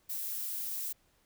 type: noise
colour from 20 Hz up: violet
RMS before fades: -37 dBFS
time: 0.09-0.93 s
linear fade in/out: 10 ms
effects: pink hiss -70 dBFS RMS until 1.25 s